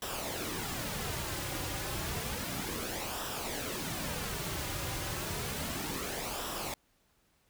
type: noise with flanger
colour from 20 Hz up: pink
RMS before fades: -37 dBFS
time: 0.02-6.74 s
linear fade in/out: 2 ms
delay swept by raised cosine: 0.45 to 4.55 ms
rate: 0.31 Hz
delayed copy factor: -0.55
effects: pink hiss -71 dBFS RMS until 7.49 s